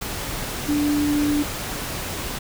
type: tone in noise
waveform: sine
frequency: 293.7 Hz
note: D4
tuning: in tune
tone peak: -18 dBFS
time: 0.68-1.43 s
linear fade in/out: 10 ms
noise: pink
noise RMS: -29 dBFS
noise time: 0.01-2.39 s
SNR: +8 dB
effects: none

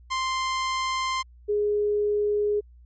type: tone pair in turn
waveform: sawtooth / sine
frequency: 1046.5 / 415.3 Hz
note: C6 / G#4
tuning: 0 / 0 cents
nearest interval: octave + major third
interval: 1600 cents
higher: first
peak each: -21 / -21 dBFS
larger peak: neither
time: 0.1-1.23 / 1.48-2.61 s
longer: neither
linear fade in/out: 20 ms
effects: added 60 Hz sine -48 dBFS peak until 2.85 s + resampled to 16000 Hz

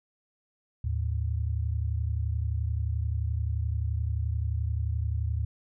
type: tone pair together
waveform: sine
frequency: 76.08 / 107.6 Hz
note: D#2 / A2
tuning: -38 / -38 cents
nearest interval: tritone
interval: 600 cents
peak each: -28 / -30 dBFS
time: 0.84-5.45 s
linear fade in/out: 5 ms
effects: none

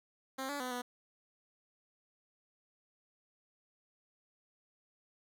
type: tone with pitch steps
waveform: 10% pulse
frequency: 265.3 / 286.3 / 252.3 / 246.1 Hz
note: C4 / D4 / B3 / B3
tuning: +24 / -44 / +37 / -6 cents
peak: -29 dBFS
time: 0.38-0.82 s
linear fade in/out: 10 ms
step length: 110 ms
effects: none

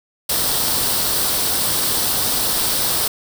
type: noise with comb filter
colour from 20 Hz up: white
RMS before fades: -19 dBFS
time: 0.29-3.08 s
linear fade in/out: 5 ms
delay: 0.22 ms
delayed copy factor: +0.5
effects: none

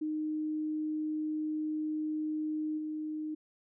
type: tone with level steps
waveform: sine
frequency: 308.2 Hz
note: D#4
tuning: 16 cents flat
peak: -31 / -34 dBFS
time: 0.01-3.35 s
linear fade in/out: 10 ms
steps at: 2.77 s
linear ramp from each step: 20 ms
effects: none

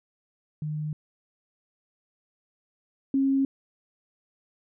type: tone pair in turn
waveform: sine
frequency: 152.2 / 271.2 Hz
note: D#3 / C#4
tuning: -38 / -38 cents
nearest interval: minor seventh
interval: 1000 cents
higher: second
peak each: -28 / -20 dBFS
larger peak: second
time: 0.62-0.93 / 3.14-3.45 s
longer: neither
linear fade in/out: 2 ms
effects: none

